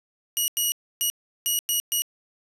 10% pulse tone bursts at uneven times, 2904 Hz, F#7, 33 cents flat, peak -13 dBFS, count 6, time 0.37-0.48 / 0.57-0.72 / 1.01-1.1 / 1.46-1.59 / 1.69-1.8 / 1.92-2.02 s, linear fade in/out 0 ms, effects resampled to 32000 Hz + 8-bit

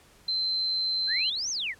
sine tone, 4094 Hz, C8, 38 cents flat, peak -25 dBFS, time 0.28-1.3 s, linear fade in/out 5 ms
sine exponential two-way sweep, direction up then down, 1531 to 6500 to 1688 Hz, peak -28 dBFS, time 1.07-1.75 s, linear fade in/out 50 ms, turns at 1.5 s
effects pink hiss -57 dBFS RMS until 1.79 s + low-pass 12000 Hz 12 dB/octave

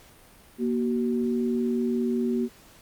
sine tone pair together, 237.8 / 377.5 Hz, A#3 / F#4, +35 / +35 cents, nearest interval minor sixth, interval 800 cents, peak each -24 / -28 dBFS, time 0.58-2.49 s, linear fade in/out 50 ms, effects pink hiss -53 dBFS RMS until 2.81 s + Opus 48 kbps

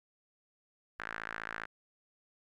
sawtooth tone with band-pass filter, 55 Hz, A1, in tune, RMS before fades -42 dBFS, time 0.99-1.66 s, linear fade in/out 10 ms, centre 1600 Hz, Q 4, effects none

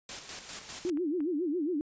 white noise with tremolo, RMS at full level -39 dBFS, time 0.09-0.9 s, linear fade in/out 2 ms, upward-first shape square, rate 5 Hz, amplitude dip 50%
clicks, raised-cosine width 0.5 ms, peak -35 dBFS, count 3, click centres 0.615 / 0.973 / 1.205 s
sine tone with vibrato, 324.1 Hz, E4, 29 cents flat, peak -28 dBFS, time 0.85-1.81 s, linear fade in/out 0 ms, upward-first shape sine, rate 7.3 Hz, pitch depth 230 cents each way
effects resampled to 16000 Hz

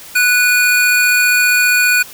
square tone pair together, 1480 / 2455 Hz, F#6 / D#7, 0 / -24 cents, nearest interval major sixth, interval 876 cents, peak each -13 dBFS, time 0.15-2.03 s, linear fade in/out 10 ms, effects white hiss -35 dBFS RMS until 2.13 s

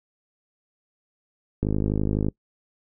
click train, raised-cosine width 3 ms, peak -11 dBFS, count 35, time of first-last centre 1.63-2.285 s, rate 51.9 Hz, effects noise-tail reverb RT60 0.1 s tail -23 dB re dry

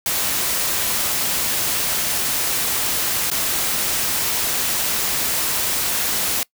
white noise with dropouts, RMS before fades -21 dBFS, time 0.06-6.43 s, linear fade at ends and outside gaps 1 ms, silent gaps 3.301-3.314 s, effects noise-tail reverb RT60 0.1 s tail -23 dB re dry

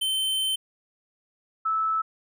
square / sine tone pair in turn, 3089 / 1308.9 Hz, G7 / E6, -26 / -13 cents, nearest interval octave + minor third, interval 1487 cents, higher first, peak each -24 / -22 dBFS, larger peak second, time 0.01-0.56 / 1.65-2.02 s, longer first, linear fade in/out 10 ms, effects none

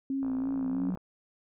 sine tone with vibrato, 266.3 Hz, C4, 31 cents sharp, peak -28 dBFS, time 0.1-0.9 s, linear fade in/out 2 ms, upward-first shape sine, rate 3 Hz, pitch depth 36 cents each way
sine tone with exponential growth, 185 Hz, F#3, in tune, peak -28 dBFS, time 0.12-0.95 s, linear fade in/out 0 ms, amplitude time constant 180 ms
click train, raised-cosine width 1 ms, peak -31 dBFS, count 44, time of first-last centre 0.23-0.974 s, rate 57.8 Hz
effects none

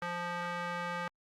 square tone with band-pass filter, 174.61 Hz, F3, in tune, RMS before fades -37 dBFS, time 0.02-1.08 s, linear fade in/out 2 ms, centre 1400 Hz, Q 1.3, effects Opus 48 kbps

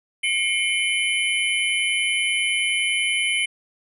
sine tone cluster, 2160 / 2349 / 3030 / 9960 Hz, C#7 / D7 / F#7 / D#9, -45 / 0 / +40 / +1 cents, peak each -23 / -26 / -24 / -30 dBFS, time 0.23-3.46 s, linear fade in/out 10 ms, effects none

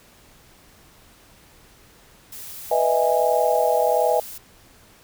blue noise, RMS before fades -37 dBFS, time 2.32-4.38 s, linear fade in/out 5 ms
sine chord, E major seventh, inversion second, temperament just, 494.4 / 618.1 / 659.3 / 824.1 Hz, B4 / D#5 / E5 / G#5, +2 / -12 / 0 / -14 cents, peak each -22 dBFS, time 2.71-4.2 s, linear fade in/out 5 ms
effects pink hiss -52 dBFS RMS until 5.03 s

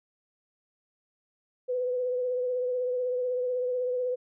sine tone with vibrato, 499.6 Hz, B4, 20 cents sharp, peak -26 dBFS, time 1.68-4.16 s, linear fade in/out 20 ms, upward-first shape triangle, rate 16 Hz, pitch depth 36 cents each way, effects none

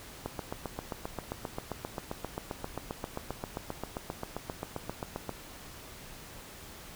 click train, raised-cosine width 1 ms, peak -20 dBFS, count 39, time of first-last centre 0.26-5.293 s, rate 7.55 Hz, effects pink hiss -48 dBFS RMS until 6.95 s

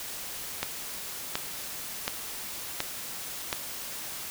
click train, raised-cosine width 0.2 ms, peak -10 dBFS, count 5, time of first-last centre 0.63-3.529 s, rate 1.38 Hz, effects white hiss -38 dBFS RMS until 4.3 s

